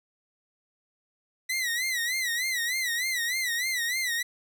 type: tone with vibrato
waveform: sawtooth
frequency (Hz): 1975.5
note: B6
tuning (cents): 0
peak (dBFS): -23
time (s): 1.49-4.23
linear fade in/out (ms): 10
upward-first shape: sine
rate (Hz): 3.3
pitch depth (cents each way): 120
effects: none